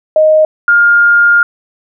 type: tone pair in turn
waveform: sine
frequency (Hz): 622.3 / 1411.6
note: D#5 / F6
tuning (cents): 0 / +18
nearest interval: octave + major second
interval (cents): 1418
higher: second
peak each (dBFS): -4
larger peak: neither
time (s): 0.16-0.45 / 0.68-1.43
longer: second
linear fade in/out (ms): 2
effects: none